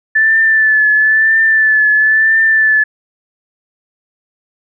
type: tone with vibrato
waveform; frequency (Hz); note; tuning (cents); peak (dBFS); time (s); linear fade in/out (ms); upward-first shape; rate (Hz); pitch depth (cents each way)
sine; 1751; A6; -9; -7; 0.15-2.84; 10; triangle; 1; 41
effects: none